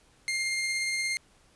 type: tone with tremolo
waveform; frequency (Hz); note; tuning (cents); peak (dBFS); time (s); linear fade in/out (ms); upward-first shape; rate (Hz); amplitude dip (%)
sawtooth; 2115; C7; +18; -23; 0.28-1.17; 0; triangle; 17; 25
effects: pink hiss -62 dBFS RMS until 1.55 s + resampled to 24000 Hz